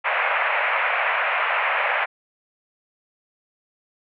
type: band-pass noise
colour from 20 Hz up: white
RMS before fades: -22 dBFS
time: 0.04-2.06 s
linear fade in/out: 20 ms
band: 550 to 2500 Hz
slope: 48 dB/octave
effects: none